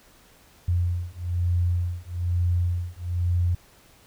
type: beating tone pair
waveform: sine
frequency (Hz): 87.31 / 88.41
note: F2 / F2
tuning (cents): 0 / +22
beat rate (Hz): 1.1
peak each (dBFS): -25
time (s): 0.68-3.55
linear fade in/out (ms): 5
effects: pink hiss -55 dBFS RMS until 4.06 s